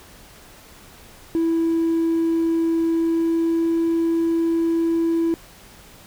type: tone with pitch glide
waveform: triangle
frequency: 329.6 to 331.5 Hz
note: E4 to E4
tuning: 0 to +10 cents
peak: -14 dBFS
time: 1.35-5.34 s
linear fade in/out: 0 ms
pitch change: +10 cents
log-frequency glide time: 2.82-3.82 s
effects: tanh soft clip ceiling -13 dBFS + pink hiss -46 dBFS RMS until 6.06 s